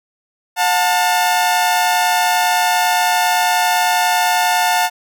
sawtooth tone pair together, 720.4 / 888 Hz, F#5 / A5, -46 / +16 cents, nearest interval major third, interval 362 cents, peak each -12 dBFS, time 0.56-4.9 s, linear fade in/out 50 ms, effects none

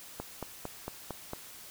click train, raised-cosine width 1 ms, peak -22 dBFS, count 6, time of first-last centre 0.2-1.334 s, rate 4.41 Hz, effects white hiss -49 dBFS RMS until 1.7 s

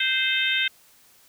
harmonic tone, 521 Hz, C5, 7 cents flat, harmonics 3 / 4 / 5 / 6 / 7, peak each -27 / -27 / -27 / -27 / -27 dBFS, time 0-0.68 s, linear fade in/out 5 ms, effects white hiss -56 dBFS RMS until 1.28 s

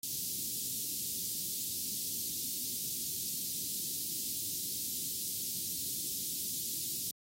white band-stop noise, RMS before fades -37 dBFS, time 0.03-7.11 s, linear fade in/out 2 ms, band 320 to 3900 Hz, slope 24 dB/octave, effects high-pass 100 Hz 12 dB/octave + AAC 48 kbps

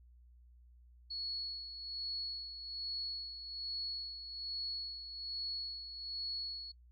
sine tone with tremolo, 4371 Hz, C#8, 25 cents flat, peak -37 dBFS, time 1.1-6.72 s, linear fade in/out 10 ms, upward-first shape sine, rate 1.2 Hz, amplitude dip 60%, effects noise-tail reverb RT60 0.1 s tail -26 dB re dry + added 60 Hz sine -58 dBFS peak until 6.91 s

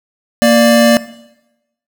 square tone pair together, 233.1 / 589.4 Hz, A#3 / D5, 0 / +6 cents, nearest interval octave + major third, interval 1606 cents, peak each -10 dBFS, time 0.42-0.97 s, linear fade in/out 0 ms, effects noise-tail reverb RT60 0.9 s tail -17 dB re dry

